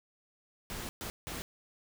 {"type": "noise bursts at uneven times", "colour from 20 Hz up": "pink", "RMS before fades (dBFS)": -40, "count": 3, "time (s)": [[0.7, 0.89], [1.01, 1.1], [1.27, 1.42]], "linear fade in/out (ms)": 0, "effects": []}